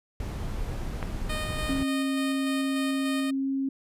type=noise; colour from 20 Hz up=brown; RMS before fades=-32 dBFS; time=0.2-1.83 s; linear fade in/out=2 ms
type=click; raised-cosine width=0.5 ms; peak=-18 dBFS; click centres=1.028 s
type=tone with tremolo; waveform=10% pulse; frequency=616 Hz; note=D#5; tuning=17 cents flat; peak=-23 dBFS; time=1.29-3.31 s; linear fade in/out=10 ms; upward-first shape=square; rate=3.4 Hz; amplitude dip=25%
type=tone; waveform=sine; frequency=270.3 Hz; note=C#4; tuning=44 cents flat; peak=-25 dBFS; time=1.69-3.69 s; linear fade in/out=5 ms
effects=resampled to 32000 Hz